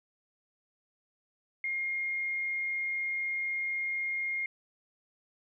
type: tone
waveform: sine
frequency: 2132 Hz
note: C7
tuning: 32 cents sharp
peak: -30 dBFS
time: 1.64-4.46 s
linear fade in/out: 2 ms
effects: none